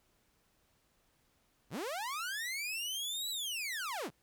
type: linear two-way sweep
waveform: sawtooth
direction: up then down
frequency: 82.41 to 3991 to 82.41 Hz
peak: -33 dBFS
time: 1.7-4.11 s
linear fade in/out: 50 ms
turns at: 3.3 s
effects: pink hiss -73 dBFS RMS until 4.22 s